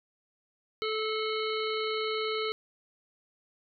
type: harmonic tone with a mistuned harmonic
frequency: 435.3 Hz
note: A4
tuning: 19 cents flat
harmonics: 1 / 3 / 5 / 7 / 9 / 10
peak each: -31 / -36 / -38 / -39 / -41 / -41 dBFS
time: 0.82-2.52 s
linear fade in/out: 0 ms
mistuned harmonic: 10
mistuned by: -24 cents
effects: none